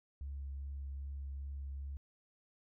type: tone with vibrato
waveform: sine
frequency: 69.3 Hz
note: C#2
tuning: in tune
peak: -39 dBFS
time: 0.21-1.97 s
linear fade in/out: 0 ms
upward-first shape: triangle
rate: 2.5 Hz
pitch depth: 16 cents each way
effects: tanh soft clip ceiling -36 dBFS